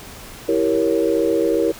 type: chord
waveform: sine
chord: E diminished seventh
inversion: none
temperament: equal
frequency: 329.6 / 392 / 466.2 / 554.4 Hz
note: E4 / G4 / Bb4 / Db5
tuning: 0 / 0 / 0 / 0 cents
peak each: -20 / -22 / -19 / -23 dBFS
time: 0.48-1.72 s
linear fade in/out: 10 ms
effects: pink hiss -38 dBFS RMS until 1.79 s